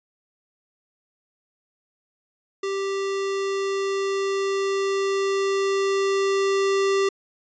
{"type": "tone with level ramp", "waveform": "square", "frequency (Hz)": 392, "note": "G4", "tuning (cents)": 0, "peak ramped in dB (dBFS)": [-25, -19], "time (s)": [2.63, 7.09], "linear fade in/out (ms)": 5, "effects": ["resampled to 16000 Hz"]}